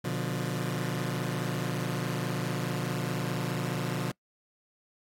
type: chord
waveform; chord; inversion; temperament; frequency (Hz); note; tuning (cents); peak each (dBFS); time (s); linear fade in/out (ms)
sawtooth; B diminished; none; just; 123.47 / 148.16 / 177.8; B2 / D3 / F3; 0 / +16 / +31; -30; 0.04-4.12; 10
effects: noise-tail reverb RT60 0.1 s tail -24 dB re dry + AAC 48 kbps